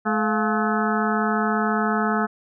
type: harmonic tone with a mistuned harmonic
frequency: 214.5 Hz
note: A3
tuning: 44 cents flat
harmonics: 1 / 2 / 3 / 4 / 5 / 6 / 7 / 8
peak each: -23 / -28 / -28 / -29 / -32 / -26 / -29 / -34 dBFS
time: 0.05-2.27 s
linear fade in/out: 20 ms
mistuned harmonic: 3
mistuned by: +140 cents
effects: none